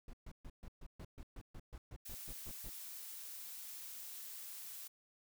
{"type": "noise bursts", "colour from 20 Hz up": "brown", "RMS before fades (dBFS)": -49, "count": 15, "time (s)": [0.08, 2.695], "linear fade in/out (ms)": 2, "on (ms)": 53, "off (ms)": 130}
{"type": "noise", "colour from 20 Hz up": "blue", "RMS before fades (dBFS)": -49, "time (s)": [2.05, 4.88], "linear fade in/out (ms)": 10}
{"effects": []}